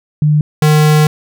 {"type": "tone pair in turn", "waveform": ["sine", "square"], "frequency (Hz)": [150.4, 152.41], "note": ["D3", "D#3"], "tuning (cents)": [42, -35], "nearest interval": "unison", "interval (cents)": 23, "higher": "second", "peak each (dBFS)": -7, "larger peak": "neither", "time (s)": [[0.22, 0.41], [0.62, 1.07]], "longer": "second", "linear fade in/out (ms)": 2, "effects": []}